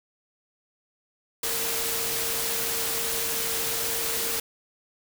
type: tone in noise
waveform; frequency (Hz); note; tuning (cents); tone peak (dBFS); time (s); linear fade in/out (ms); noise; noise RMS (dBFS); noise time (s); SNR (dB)
sine; 458.8; A#4; -28; -37; 1.43-4.4; 5; white; -28; 1.43-4.4; -12
effects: none